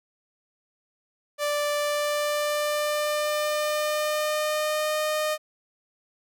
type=tone with pitch glide; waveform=sawtooth; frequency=587.3 to 612.9 Hz; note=D5 to D#5; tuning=0 to -26 cents; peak=-20 dBFS; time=1.38-5.38 s; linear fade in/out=50 ms; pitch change=+74 cents; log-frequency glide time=1.77-4.98 s; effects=none